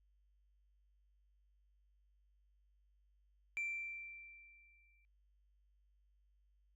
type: tone with exponential decay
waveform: sine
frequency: 2349 Hz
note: D7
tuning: in tune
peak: -34 dBFS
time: 3.57-5.05 s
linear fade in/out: 0 ms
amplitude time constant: 320 ms
effects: tanh soft clip ceiling -35 dBFS + added 50 Hz sine -70 dBFS peak until 6.75 s